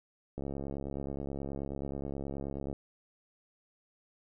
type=click train; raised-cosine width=2 ms; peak=-25 dBFS; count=164; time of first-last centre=0.38-2.729 s; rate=69.4 Hz; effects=none